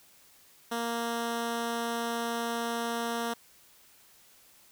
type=tone; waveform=10% pulse; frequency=233.1 Hz; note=A#3; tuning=in tune; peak=-22 dBFS; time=0.71-3.34 s; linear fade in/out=10 ms; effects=white hiss -59 dBFS RMS until 4.71 s